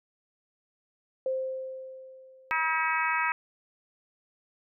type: tone with exponential decay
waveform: sine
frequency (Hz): 523.3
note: C5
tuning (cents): 0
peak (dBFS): -25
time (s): 1.26-2.97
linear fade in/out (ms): 2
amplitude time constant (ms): 370
type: harmonic tone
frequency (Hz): 320.4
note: E4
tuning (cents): -49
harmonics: 3 / 4 / 5 / 6 / 7 / 8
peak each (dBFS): -30 / -31 / -32 / -33 / -33 / -34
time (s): 2.51-3.32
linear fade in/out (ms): 0
effects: none